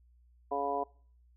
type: harmonic tone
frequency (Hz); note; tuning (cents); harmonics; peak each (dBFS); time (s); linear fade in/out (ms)
140.9; C#3; +29; 2 / 3 / 4 / 5 / 6 / 7; -43 / -36 / -39 / -34 / -45 / -36; 0.51-0.84; 10
effects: noise-tail reverb RT60 0.5 s tail -24 dB re dry + added 60 Hz sine -60 dBFS peak until 1.36 s